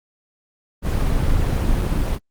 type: noise with amplitude modulation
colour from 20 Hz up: brown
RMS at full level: -17 dBFS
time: 0.82-2.19 s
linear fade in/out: 50 ms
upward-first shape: sine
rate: 247 Hz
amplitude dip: 30%
effects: Opus 24 kbps